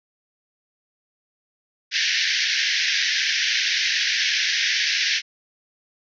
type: band-pass noise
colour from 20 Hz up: pink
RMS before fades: -22 dBFS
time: 1.91-5.22 s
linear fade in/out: 50 ms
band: 1600 to 6000 Hz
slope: 96 dB/octave
effects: none